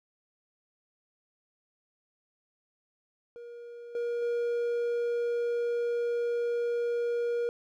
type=tone with level steps; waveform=triangle; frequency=474.7 Hz; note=A#4; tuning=31 cents sharp; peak=-40 / -27 / -25 dBFS; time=3.36-7.49 s; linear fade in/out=0 ms; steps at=3.95 / 4.22 s; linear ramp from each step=2 ms; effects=none